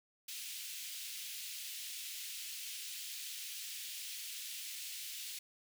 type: high-pass noise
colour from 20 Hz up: pink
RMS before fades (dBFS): -45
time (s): 0.28-5.39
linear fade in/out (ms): 5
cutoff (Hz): 2600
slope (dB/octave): 24
effects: none